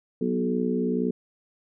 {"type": "harmonic tone with a mistuned harmonic", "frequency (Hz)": 61.74, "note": "B1", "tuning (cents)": 0, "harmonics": [3, 4, 5, 6, 7], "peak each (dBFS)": [-29, -26, -37, -31, -29], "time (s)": [0.21, 1.11], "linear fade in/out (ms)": 5, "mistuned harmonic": 4, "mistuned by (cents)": -17, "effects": []}